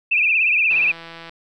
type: tone with vibrato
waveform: sine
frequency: 2530 Hz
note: D#7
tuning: 28 cents sharp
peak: -14 dBFS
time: 0.11-0.92 s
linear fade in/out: 10 ms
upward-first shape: triangle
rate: 17 Hz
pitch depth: 130 cents each way
type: click train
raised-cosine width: 0.3 ms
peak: -21 dBFS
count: 98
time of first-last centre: 0.71-1.294 s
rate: 166 Hz
effects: none